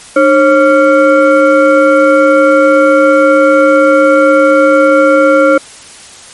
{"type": "tone with frequency modulation", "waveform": "sine", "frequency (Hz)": 541, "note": "C#5", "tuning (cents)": -42, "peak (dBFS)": -3, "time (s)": [0.16, 5.58], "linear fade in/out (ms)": 5, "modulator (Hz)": 842, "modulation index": 1, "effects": ["white hiss -33 dBFS RMS until 6.33 s", "MP3 48 kbps"]}